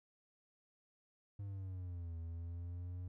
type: exponential two-way sweep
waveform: triangle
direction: down then up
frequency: 101.6 to 82.41 to 90.7 Hz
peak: -40 dBFS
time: 1.39-3.08 s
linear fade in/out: 5 ms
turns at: 2.17 s
effects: none